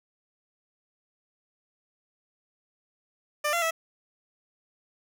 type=tone with pitch steps; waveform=15% pulse; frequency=596 / 684 / 653 Hz; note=D5 / F5 / E5; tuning=+25 / -36 / -17 cents; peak=-18 dBFS; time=3.44-3.71 s; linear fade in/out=10 ms; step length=90 ms; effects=none